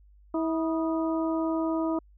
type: harmonic tone with a mistuned harmonic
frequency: 323.9 Hz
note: E4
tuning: 30 cents flat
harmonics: 1 / 2 / 3 / 4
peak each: -26 / -32 / -36 / -38 dBFS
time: 0.34-1.99 s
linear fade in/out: 5 ms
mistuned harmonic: 4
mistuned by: -75 cents
effects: added 50 Hz sine -53 dBFS peak until 2.17 s